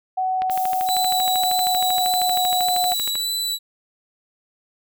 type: tone with pitch glide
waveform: sine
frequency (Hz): 749 to 727.3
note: F#5 to F#5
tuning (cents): +21 to -30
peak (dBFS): -19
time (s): 0.17-2.94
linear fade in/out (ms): 10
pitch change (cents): -51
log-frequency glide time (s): 0.29-2.77
type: click train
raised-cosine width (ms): 0.3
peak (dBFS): -15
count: 36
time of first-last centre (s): 0.42-3.154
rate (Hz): 12.8
type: noise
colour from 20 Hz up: violet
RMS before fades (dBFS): -32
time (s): 0.5-3.11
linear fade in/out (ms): 10
type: tone with vibrato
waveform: sawtooth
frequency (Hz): 3951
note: B7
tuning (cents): 0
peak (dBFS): -19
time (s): 0.86-3.59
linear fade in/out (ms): 50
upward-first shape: sine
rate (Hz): 1.7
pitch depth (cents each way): 16
effects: none